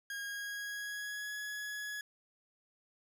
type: tone with pitch glide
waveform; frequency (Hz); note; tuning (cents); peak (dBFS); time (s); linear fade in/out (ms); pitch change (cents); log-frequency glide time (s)
40% pulse; 1633 to 1683.8; G#6 to G#6; -30 to +23; -38; 0.1-2.01; 2; +53; 0.24-1.35
effects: none